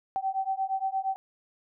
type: beating tone pair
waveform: sine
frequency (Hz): 766 / 774.6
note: G5 / G5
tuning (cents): -40 / -21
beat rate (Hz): 8.6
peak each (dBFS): -30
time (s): 0.16-1.16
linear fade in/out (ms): 0
effects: none